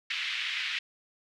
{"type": "band-pass noise", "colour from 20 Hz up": "white", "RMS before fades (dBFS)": -33, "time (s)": [0.1, 0.79], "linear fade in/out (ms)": 5, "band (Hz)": [1800, 3300], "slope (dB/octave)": 24, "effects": []}